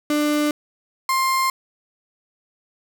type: tone pair in turn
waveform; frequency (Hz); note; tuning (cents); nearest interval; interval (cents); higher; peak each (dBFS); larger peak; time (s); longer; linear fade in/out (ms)
35% pulse; 297.3 / 1055.8; D4 / C6; +21 / +15; octave + minor seventh; 2194; second; -16; neither; 0.1-0.51 / 1.09-1.5; neither; 2
effects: none